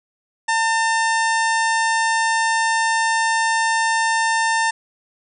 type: harmonic tone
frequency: 900 Hz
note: A5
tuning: 39 cents sharp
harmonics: 1 / 2 / 3 / 4 / 5 / 6 / 7 / 8 / 9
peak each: -19 / -20 / -30 / -33 / -35 / -31 / -35 / -36 / -28 dBFS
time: 0.48-4.71 s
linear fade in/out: 10 ms
effects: none